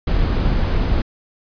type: noise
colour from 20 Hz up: brown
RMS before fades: -17 dBFS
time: 0.07-1.02 s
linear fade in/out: 5 ms
effects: resampled to 11025 Hz